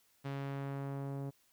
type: tone with low-pass filter sweep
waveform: sawtooth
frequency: 138.5 Hz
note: C#3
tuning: 1 cent flat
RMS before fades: -40 dBFS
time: 0.24-1.31 s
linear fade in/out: 20 ms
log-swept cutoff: 3600 to 630 Hz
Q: 0.72
effects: white hiss -71 dBFS RMS until 1.52 s